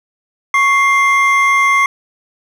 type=tone pair together; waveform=triangle; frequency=1108.7 / 2101 Hz; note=C#6 / C7; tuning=0 / +7 cents; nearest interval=major seventh; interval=1107 cents; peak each=-10 dBFS; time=0.54-1.86 s; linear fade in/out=2 ms; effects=none